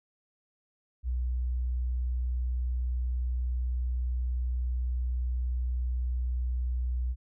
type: tone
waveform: sine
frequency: 61.74 Hz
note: B1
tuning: in tune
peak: -27 dBFS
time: 1.03-7.16 s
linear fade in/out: 50 ms
effects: none